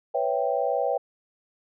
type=chord; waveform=sine; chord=C# half-diminished seventh; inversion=third; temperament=equal; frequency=493.9 / 554.4 / 659.3 / 784 Hz; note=B4 / C#5 / E5 / G5; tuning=0 / 0 / 0 / 0 cents; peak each=-28 / -27 / -29 / -28 dBFS; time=0.14-0.98 s; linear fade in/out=10 ms; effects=none

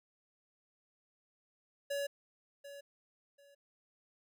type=tone with echo; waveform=square; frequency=565 Hz; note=C#5; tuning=33 cents sharp; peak=-35 dBFS; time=1.9-2.07 s; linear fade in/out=10 ms; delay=740 ms; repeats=2; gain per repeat=-13 dB; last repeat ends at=3.55 s; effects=none

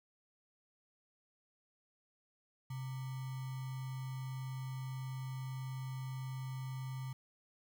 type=tone with sample-and-hold; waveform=sine; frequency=130.81 Hz; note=C3; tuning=in tune; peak=-39 dBFS; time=2.7-7.13 s; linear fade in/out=5 ms; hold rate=1050 Hz; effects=none

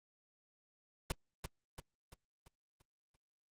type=noise with echo; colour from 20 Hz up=pink; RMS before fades=-34 dBFS; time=1.1-1.12 s; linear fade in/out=2 ms; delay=340 ms; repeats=6; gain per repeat=-6 dB; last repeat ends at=3.16 s; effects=low-pass 11000 Hz 12 dB/octave + Opus 24 kbps

